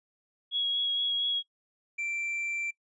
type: tone with vibrato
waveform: sine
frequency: 3322 Hz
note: G#7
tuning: in tune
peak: -26 dBFS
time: 0.51-1.43 s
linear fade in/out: 50 ms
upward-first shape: sine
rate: 4.3 Hz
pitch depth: 12 cents each way
type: tone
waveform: triangle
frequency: 2349 Hz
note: D7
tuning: in tune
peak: -29 dBFS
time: 1.98-2.71 s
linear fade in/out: 10 ms
effects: noise-tail reverb RT60 0.1 s tail -24 dB re dry + resampled to 22050 Hz